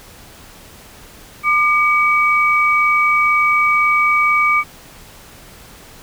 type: tone pair together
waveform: sine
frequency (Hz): 1200 / 2271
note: D6 / C#7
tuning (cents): +37 / +41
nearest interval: major seventh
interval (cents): 1104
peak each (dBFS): -14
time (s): 1.43-4.64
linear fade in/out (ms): 50
effects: pink hiss -41 dBFS RMS until 6.02 s